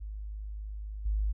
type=tone with level steps; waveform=sine; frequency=51.91 Hz; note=G#1; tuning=in tune; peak=-36 / -26 dBFS; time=0-1.33 s; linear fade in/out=20 ms; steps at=1.05 s; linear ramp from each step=10 ms; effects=none